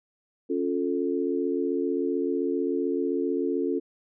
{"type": "chord", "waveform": "sine", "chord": "Db augmented", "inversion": "none", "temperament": "equal with one note detuned", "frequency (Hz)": [277.2, 352.9, 440], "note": ["Db4", "F4", "A4"], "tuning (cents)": [0, 18, 0], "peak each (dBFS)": [-28, -28, -29], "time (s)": [0.49, 3.8], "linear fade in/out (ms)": 20, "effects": []}